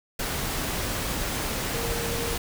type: tone in noise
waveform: sine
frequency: 466.2 Hz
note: A#4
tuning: in tune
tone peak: -32 dBFS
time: 1.74-2.36 s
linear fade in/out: 5 ms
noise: pink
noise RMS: -29 dBFS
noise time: 0.19-2.38 s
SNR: -6 dB
effects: none